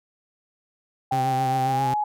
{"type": "tone with pitch glide", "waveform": "sine", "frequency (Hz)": [784, 840.3], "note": ["G5", "G#5"], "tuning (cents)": [0, 20], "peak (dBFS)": -21, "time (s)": [1.11, 2.04], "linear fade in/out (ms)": 5, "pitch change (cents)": 120, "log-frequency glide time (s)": [1.65, 1.89]}
{"type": "tone with vibrato", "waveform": "sawtooth", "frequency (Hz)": 131.7, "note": "C3", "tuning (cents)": 12, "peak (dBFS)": -22, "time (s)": [1.12, 1.94], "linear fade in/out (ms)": 5, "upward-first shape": "sine", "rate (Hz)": 7.5, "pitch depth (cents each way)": 42}
{"effects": []}